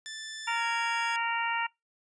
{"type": "tone with pitch glide", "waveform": "15% pulse", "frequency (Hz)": [1760, 1668.9], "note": ["A6", "G#6"], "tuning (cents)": [0, 8], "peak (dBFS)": -32, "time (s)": [0.06, 1.16], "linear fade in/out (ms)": 0, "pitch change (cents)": -92, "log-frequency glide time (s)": [0.51, 0.64]}
{"type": "harmonic tone", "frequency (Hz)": 463.3, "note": "A#4", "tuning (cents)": -11, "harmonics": [2, 3, 4, 5, 6], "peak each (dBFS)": [-31, -35, -35, -36, -35], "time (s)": [0.47, 1.67], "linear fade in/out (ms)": 10}
{"effects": ["noise-tail reverb RT60 0.2 s tail -26 dB re dry", "resampled to 22050 Hz"]}